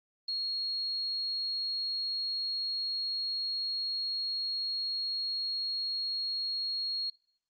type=tone; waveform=sine; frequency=4294 Hz; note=C8; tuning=44 cents sharp; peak=-31 dBFS; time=0.28-7.1 s; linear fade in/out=5 ms; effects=noise-tail reverb RT60 0.5 s tail -19 dB re dry + Opus 24 kbps